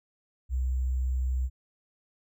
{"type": "tone with sample-and-hold", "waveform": "sine", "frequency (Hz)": 63.9, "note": "C2", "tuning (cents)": -40, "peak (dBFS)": -25, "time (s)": [0.49, 1.5], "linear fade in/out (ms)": 50, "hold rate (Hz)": 7350, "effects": []}